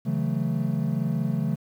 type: chord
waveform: triangle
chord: F# minor seventh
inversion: second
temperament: equal with one note detuned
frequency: 138.59 / 163.39 / 185 / 220 Hz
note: C#3 / E3 / F#3 / A3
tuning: 0 / -15 / 0 / 0 cents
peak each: -26 / -26 / -29 / -27 dBFS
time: 0.05-1.56 s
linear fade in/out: 20 ms
effects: 9-bit